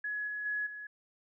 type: tone with level steps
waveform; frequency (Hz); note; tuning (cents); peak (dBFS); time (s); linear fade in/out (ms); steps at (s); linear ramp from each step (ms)
sine; 1687; G#6; +27; -33 / -35 / -31 / -41; 0.04-0.87; 5; 0.27 / 0.45 / 0.66; 10
effects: none